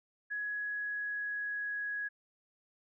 sine tone with pitch glide, 1677 to 1667.3 Hz, G#6 to G#6, +16 to +6 cents, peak -34 dBFS, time 0.3-2.09 s, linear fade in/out 20 ms, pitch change -10 cents, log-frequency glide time 0.42-1.78 s, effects none

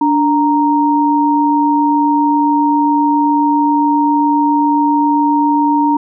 sine tone pair together, 292.1 / 931.1 Hz, D4 / A#5, -9 / -2 cents, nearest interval octave + minor sixth, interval 2007 cents, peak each -12 dBFS, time 0.01-5.97 s, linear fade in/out 5 ms, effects none

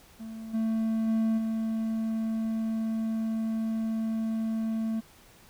triangle tone with level steps, 222.7 Hz, A3, 21 cents sharp, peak -35 / -23 / -21 / -25 dBFS, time 0.19-5.01 s, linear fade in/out 20 ms, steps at 0.53 / 1.07 / 1.37 s, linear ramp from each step 20 ms, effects pink hiss -56 dBFS RMS until 5.49 s

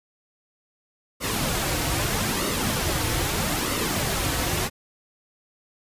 pink noise with flanger, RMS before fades -25 dBFS, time 1.2-4.7 s, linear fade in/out 50 ms, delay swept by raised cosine 1.2 to 5 ms, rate 0.79 Hz, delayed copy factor -0.55, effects resampled to 32000 Hz

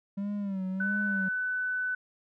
triangle tone with vibrato, 196 Hz, G3, in tune, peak -28 dBFS, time 0.17-1.29 s, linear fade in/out 10 ms, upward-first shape sine, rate 1.5 Hz, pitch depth 83 cents each way
sine tone, 1500 Hz, F#6, 23 cents sharp, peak -28 dBFS, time 0.8-1.95 s, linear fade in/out 5 ms
effects none

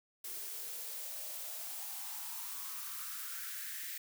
blue noise with high-pass filter sweep, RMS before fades -43 dBFS, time 0.24-3.98 s, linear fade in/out 5 ms, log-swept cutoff 370 to 1900 Hz, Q 4.9, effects none

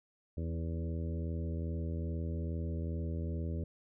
harmonic tone with a mistuned harmonic, 82.41 Hz, E2, in tune, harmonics 1 / 2 / 3 / 4 / 5 / 6 / 7, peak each -35 / -41 / -45 / -47 / -49 / -51 / -52 dBFS, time 0.37-3.64 s, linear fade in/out 5 ms, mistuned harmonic 4, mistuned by -17 cents, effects none

